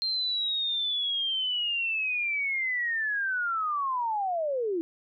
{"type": "linear sweep", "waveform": "sine", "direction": "down", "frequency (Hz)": [4186, 320], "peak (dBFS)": -26, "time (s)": [0.02, 4.81], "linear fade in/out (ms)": 0, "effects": []}